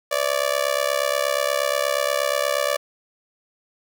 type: tone with amplitude modulation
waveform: sawtooth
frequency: 580 Hz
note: D5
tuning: 22 cents flat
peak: -12 dBFS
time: 0.11-2.77 s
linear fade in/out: 10 ms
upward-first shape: sine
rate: 68.4 Hz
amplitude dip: 95%
effects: none